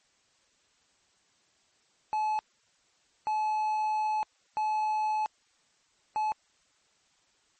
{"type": "tone bursts at uneven times", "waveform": "triangle", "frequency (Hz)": 859, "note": "A5", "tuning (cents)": -42, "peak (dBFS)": -24, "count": 4, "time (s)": [[2.13, 2.39], [3.27, 4.23], [4.57, 5.26], [6.16, 6.32]], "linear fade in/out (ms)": 0, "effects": ["white hiss -68 dBFS RMS until 7.59 s", "MP3 32 kbps"]}